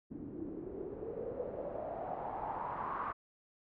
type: noise with low-pass filter sweep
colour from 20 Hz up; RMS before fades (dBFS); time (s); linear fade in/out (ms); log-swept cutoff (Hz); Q
white; -41; 0.1-3.13; 20; 270 to 1200; 5.3
effects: low-pass 2000 Hz 12 dB/octave